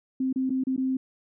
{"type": "tone with dropouts", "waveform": "sine", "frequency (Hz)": 261.6, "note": "C4", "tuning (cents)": 0, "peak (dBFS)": -23, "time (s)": [0.2, 0.97], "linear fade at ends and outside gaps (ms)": 5, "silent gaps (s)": [[0.328, 0.359], [0.496, 0.503], [0.638, 0.669], [0.764, 0.777]], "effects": []}